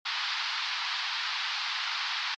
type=band-pass noise; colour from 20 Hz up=white; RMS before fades=-32 dBFS; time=0.05-2.35 s; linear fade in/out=10 ms; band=850 to 4800 Hz; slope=48 dB/octave; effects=MP3 64 kbps